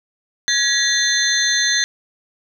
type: tone cluster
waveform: sine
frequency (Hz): 1673 / 1929 / 3558 / 4117 / 6260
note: G#6 / B6 / A7 / C8 / G8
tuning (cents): +12 / -41 / +19 / -29 / -3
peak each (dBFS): -21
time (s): 0.48-1.84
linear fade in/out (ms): 0
effects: tanh soft clip ceiling -3 dBFS + 8-bit